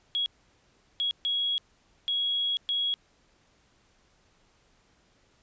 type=tone bursts at uneven times; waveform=sine; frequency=3322 Hz; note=G#7; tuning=in tune; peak=-25 dBFS; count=5; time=0.15-0.26 / 1-1.11 / 1.25-1.58 / 2.08-2.57 / 2.69-2.94 s; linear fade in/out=0 ms; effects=pink hiss -65 dBFS RMS until 5.42 s + resampled to 16000 Hz